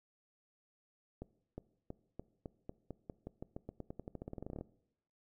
accelerating click train, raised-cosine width 2 ms, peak -30 dBFS, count 28, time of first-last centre 1.22-4.611 s, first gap 360 ms, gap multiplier 0.9, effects noise-tail reverb RT60 0.8 s tail -20 dB re dry

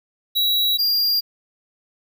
square tone pair in turn, 3889 / 4790 Hz, B7 / D8, -27 / +33 cents, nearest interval major third, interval 360 cents, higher second, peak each -17 dBFS, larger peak neither, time 0.35-0.78 / 0.78-1.21 s, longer neither, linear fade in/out 20 ms, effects 9-bit

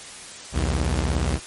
sawtooth beating tone pair, 62.7 / 79.7 Hz, B1 / D#2, +27 / +42 cents, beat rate 17 Hz, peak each -19 / -20 dBFS, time 0.52-1.4 s, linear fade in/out 50 ms, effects white hiss -39 dBFS RMS until 1.46 s + MP3 48 kbps

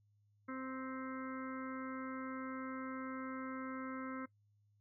harmonic tone with a mistuned harmonic, 261.6 Hz, C4, in tune, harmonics 1 / 2 / 4 / 5 / 6 / 7 / 8, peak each -43 / -51 / -52 / -49 / -54 / -61 / -56 dBFS, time 0.48-4.26 s, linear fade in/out 10 ms, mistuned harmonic 7, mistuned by +37 cents, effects noise-tail reverb RT60 0.1 s tail -19 dB re dry + added 103 Hz sine -70 dBFS peak until 4.8 s

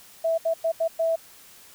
sine tone bursts at uneven times, 656 Hz, E5, 9 cents flat, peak -20 dBFS, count 5, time 0.24-0.38 / 0.45-0.54 / 0.64-0.72 / 0.8-0.88 / 0.99-1.16 s, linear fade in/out 10 ms, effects white hiss -50 dBFS RMS until 1.74 s

